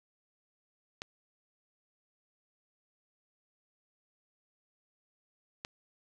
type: clicks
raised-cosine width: 0.2 ms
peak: -21 dBFS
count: 2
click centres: 1.019 / 5.649 s
effects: none